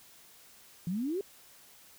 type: exponential sweep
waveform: sine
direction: up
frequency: 164.81 to 413.5 Hz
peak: -30 dBFS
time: 0.87-1.21 s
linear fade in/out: 2 ms
effects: white hiss -57 dBFS RMS until 1.98 s